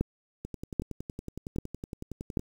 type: two click trains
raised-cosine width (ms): 3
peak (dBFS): -24 / -13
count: 22 / 4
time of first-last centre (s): 0.45-2.394 / 0.01-2.372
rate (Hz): 10.8 / 1.27
effects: 8-bit

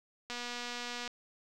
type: click train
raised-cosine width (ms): 0.2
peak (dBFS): -23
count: 189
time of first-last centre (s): 0.3-1.077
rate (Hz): 242
effects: none

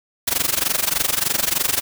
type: noise with amplitude modulation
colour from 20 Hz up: white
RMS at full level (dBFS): -17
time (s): 0.27-1.81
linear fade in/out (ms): 10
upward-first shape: sine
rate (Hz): 23.3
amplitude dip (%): 90
effects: none

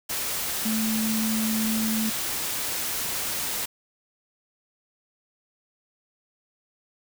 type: tone in noise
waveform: sine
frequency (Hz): 220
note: A3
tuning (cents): 0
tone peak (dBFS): -24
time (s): 0.65-2.1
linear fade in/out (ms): 10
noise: white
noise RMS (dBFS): -29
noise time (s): 0.09-3.66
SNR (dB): +2
effects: none

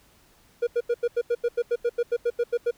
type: tone bursts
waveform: triangle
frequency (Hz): 476.5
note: A#4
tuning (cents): +38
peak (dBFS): -18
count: 16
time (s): 0.62-2.711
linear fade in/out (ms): 10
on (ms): 51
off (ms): 85
effects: pink hiss -59 dBFS RMS until 2.77 s

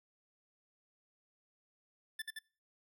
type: tone with echo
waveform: 25% pulse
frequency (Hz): 1760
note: A6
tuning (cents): 0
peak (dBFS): -34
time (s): 2.19-2.22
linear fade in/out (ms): 5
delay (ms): 85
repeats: 2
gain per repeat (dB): -2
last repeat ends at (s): 2.39
effects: noise-tail reverb RT60 0.4 s tail -24 dB re dry

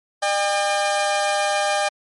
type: tone pair together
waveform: sawtooth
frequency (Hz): 604 / 803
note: D5 / G5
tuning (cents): +48 / +41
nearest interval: perfect fourth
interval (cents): 493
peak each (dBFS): -18 / -17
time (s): 0.22-1.89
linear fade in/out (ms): 10
effects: MP3 48 kbps

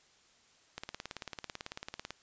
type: click train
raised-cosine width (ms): 0.2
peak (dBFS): -22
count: 25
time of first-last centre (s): 0.78-2.106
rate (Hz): 18.1
effects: white hiss -65 dBFS RMS until 2.22 s + resampled to 16000 Hz

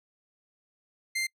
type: tone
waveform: sawtooth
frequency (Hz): 2093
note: C7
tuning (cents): 0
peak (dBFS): -24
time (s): 1.15-1.27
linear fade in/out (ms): 10
effects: noise-tail reverb RT60 0.1 s tail -26 dB re dry + low-pass 12000 Hz 12 dB/octave

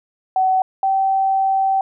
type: tone pair in turn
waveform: sine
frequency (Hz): 754 / 773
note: F#5 / G5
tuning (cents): +32 / -24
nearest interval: unison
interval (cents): 44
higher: second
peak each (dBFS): -13 / -14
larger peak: first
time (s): 0.36-0.62 / 0.83-1.81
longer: second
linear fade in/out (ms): 2
effects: none

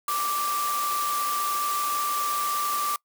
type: tone in noise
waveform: sine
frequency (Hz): 1173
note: D6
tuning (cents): -2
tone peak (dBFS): -25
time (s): 0.08-2.96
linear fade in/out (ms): 2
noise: white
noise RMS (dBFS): -32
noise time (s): 0.08-2.96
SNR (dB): +4
effects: noise-tail reverb RT60 0.1 s tail -24 dB re dry + high-pass 300 Hz 12 dB/octave

